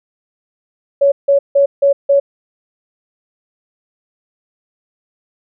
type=tone bursts; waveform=sine; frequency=560 Hz; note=C#5; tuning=18 cents sharp; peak=-7 dBFS; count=5; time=1.01-2.2 s; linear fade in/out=10 ms; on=110 ms; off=160 ms; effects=none